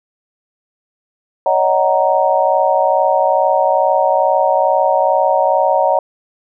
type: chord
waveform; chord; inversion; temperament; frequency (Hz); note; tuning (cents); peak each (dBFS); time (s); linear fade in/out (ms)
sine; D# minor seventh; third; just; 560 / 622.3 / 746.7 / 933.4; C#5 / D#5 / F#5 / A#5; +18 / 0 / +16 / +2; -16; 1.46-5.99; 2
effects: none